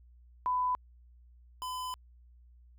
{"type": "tone pair in turn", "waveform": ["sine", "square"], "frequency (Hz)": [1000, 1009.9], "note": ["B5", "B5"], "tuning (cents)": [21, 38], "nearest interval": "unison", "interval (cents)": 17, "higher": "second", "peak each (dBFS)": [-27, -36], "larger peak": "first", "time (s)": [[0.46, 0.75], [1.62, 1.94]], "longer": "second", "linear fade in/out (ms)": 0, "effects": ["added 60 Hz sine -55 dBFS peak until 2.78 s"]}